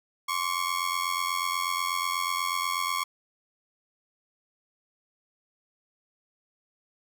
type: ring-modulated tone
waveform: sawtooth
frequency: 1100 Hz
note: C#6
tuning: 14 cents flat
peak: -20 dBFS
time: 0.28-3.04 s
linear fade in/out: 10 ms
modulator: 44.1 Hz
effects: none